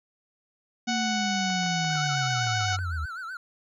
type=linear sweep; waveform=sine; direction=down; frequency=233.1 to 73.42 Hz; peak=-28 dBFS; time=0.87-3.06 s; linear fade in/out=10 ms
type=harmonic tone; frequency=741 Hz; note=F#5; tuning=2 cents sharp; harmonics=1 / 2 / 3 / 4 / 5 / 6 / 7 / 8 / 9; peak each=-30 / -33 / -35 / -36 / -37 / -38 / -38 / -39 / -40 dBFS; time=0.87-2.77 s; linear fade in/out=20 ms
type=clicks; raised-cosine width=0.5 ms; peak=-29 dBFS; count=9; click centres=1.502 / 1.633 / 1.663 / 1.846 / 1.956 / 2.468 / 2.61 / 2.725 / 2.789 s
type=tone with vibrato; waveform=triangle; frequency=1422 Hz; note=F6; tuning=31 cents sharp; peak=-32 dBFS; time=1.9-3.37 s; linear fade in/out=2 ms; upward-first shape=sine; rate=7.9 Hz; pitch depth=140 cents each way
effects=none